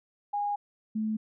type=tone pair in turn; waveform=sine; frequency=820 / 217.2 Hz; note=G#5 / A3; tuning=-22 / -22 cents; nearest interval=octave + major seventh; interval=2300 cents; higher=first; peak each=-27 dBFS; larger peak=neither; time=0.33-0.56 / 0.95-1.17 s; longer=first; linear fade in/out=10 ms; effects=none